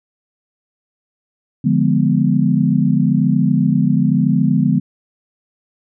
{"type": "chord", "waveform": "sine", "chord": "D diminished seventh", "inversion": "none", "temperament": "equal with one note detuned", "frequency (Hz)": [146.83, 174.61, 207.7, 248.8], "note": ["D3", "F3", "Ab3", "Cb4"], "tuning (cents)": [0, 0, 0, 13], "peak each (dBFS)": -17, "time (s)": [1.64, 4.8], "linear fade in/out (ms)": 10, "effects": []}